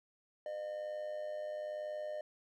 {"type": "tone with amplitude modulation", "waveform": "triangle", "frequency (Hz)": 607, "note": "D#5", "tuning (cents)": -43, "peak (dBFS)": -34, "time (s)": [0.46, 2.21], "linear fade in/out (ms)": 2, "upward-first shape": "sine", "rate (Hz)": 101, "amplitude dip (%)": 55, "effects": []}